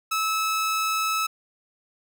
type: tone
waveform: sawtooth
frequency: 1300 Hz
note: E6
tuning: 24 cents flat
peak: -19 dBFS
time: 0.11-1.27 s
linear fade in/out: 10 ms
effects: none